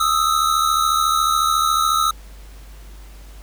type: tone pair together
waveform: square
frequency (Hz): 1244.5 / 1318.5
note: D#6 / E6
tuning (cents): 0 / 0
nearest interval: minor second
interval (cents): 100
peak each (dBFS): -19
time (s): 0-2.11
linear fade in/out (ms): 5
effects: added 50 Hz sine -37 dBFS peak until 3.42 s + pink hiss -48 dBFS RMS until 3.42 s